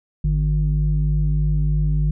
sine tone pair together, 51.45 / 151.1 Hz, G#1 / D3, -16 / +50 cents, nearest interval octave + perfect fifth, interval 1866 cents, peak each -17 / -18 dBFS, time 0.24-2.11 s, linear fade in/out 5 ms, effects tanh soft clip ceiling -11 dBFS

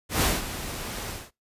pink noise with ADSR envelope, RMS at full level -21 dBFS, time 0.09-1.31 s, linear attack 130 ms, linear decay 200 ms, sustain -13 dB, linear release 210 ms, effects noise-tail reverb RT60 0.2 s tail -22 dB re dry + resampled to 32000 Hz

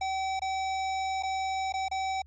square tone with dropouts, 766 Hz, G5, 40 cents flat, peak -29 dBFS, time 0.01-2.22 s, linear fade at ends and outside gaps 5 ms, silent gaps 0.395-0.418 / 1.226-1.233 / 1.724-1.738 / 1.884-1.913 s, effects added 72 Hz sine -51 dBFS peak until 2.26 s + MP3 32 kbps

